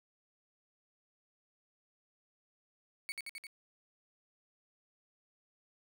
35% pulse tone with echo, 2228 Hz, C#7, 8 cents sharp, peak -35 dBFS, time 3.09-3.12 s, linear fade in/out 0 ms, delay 87 ms, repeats 4, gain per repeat -2 dB, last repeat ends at 3.468 s, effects none

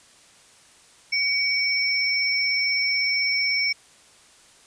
sine tone pair together, 2258 / 5389 Hz, C#7 / E8, +31 / +37 cents, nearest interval octave + minor third, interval 1506 cents, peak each -22 / -24 dBFS, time 1.12-3.73 s, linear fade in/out 10 ms, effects white hiss -53 dBFS RMS until 4.66 s + resampled to 22050 Hz

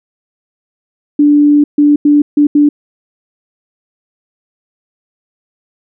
sine tone bursts at uneven times, 292.8 Hz, D4, 5 cents flat, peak -4 dBFS, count 5, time 1.19-1.64 / 1.78-1.96 / 2.05-2.22 / 2.37-2.47 / 2.55-2.69 s, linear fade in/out 5 ms, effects none

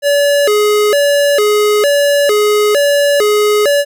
square tone with vibrato, 490 Hz, B4, 14 cents flat, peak -9 dBFS, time 0.02-3.85 s, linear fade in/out 50 ms, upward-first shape square, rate 1.1 Hz, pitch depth 270 cents each way, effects none

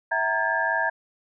sine tone cluster, 656 / 758 / 927 / 1618 / 1723 Hz, E5 / F#5 / A#5 / G#6 / A6, -9 / +42 / -10 / -46 / -37 cents, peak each -29 / -33 / -27 / -25 / -29 dBFS, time 0.11-0.9 s, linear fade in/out 10 ms, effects none

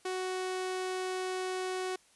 sawtooth tone, 371.2 Hz, F#4, 6 cents sharp, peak -29 dBFS, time 0.05-1.96 s, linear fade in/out 5 ms, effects white hiss -64 dBFS RMS until 2.15 s + resampled to 24000 Hz

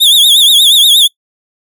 45% pulse tone with vibrato, 3520 Hz, A7, in tune, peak -3 dBFS, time 0-1.08 s, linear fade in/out 20 ms, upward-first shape triangle, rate 8.4 Hz, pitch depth 150 cents each way, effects noise-tail reverb RT60 0.1 s tail -24 dB re dry

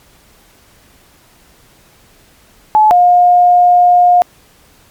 sine tone pair in turn, 858 / 712.1 Hz, A5 / F5, -44 / +33 cents, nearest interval minor third, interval 323 cents, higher first, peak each -4 dBFS, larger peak neither, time 2.75-2.91 / 2.91-4.22 s, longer second, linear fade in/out 0 ms, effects pink hiss -47 dBFS RMS until 4.9 s + MP3 96 kbps

